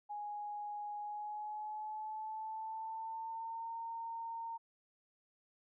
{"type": "tone with pitch glide", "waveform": "sine", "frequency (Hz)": [830.6, 916.3], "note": ["G#5", "A#5"], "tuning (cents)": [0, -30], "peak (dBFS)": -40, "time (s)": [0.09, 4.58], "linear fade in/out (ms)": 20, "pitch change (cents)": 170, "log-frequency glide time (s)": [0.98, 3.73], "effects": []}